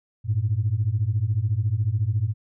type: beating tone pair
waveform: sine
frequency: 99 / 113 Hz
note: G2 / A2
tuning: +18 / +47 cents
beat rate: 14 Hz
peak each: -23 / -22 dBFS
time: 0.24-2.34 s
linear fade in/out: 50 ms
effects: tanh soft clip ceiling -13 dBFS